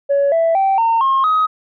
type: tone with pitch steps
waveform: sine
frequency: 562 / 660.7 / 776.6 / 913 / 1073.2 / 1261.6 Hz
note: C#5 / E5 / G5 / A#5 / C6 / D#6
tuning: +24 / +4 / -16 / -36 / +44 / +24 cents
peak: -10 dBFS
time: 0.09-1.47 s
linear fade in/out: 20 ms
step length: 230 ms
effects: tanh soft clip ceiling -9 dBFS